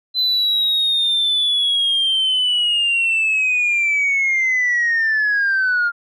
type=linear sweep; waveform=sine; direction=down; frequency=4050 to 1395 Hz; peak=-13 dBFS; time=0.14-5.92 s; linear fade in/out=50 ms; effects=tanh soft clip ceiling -12 dBFS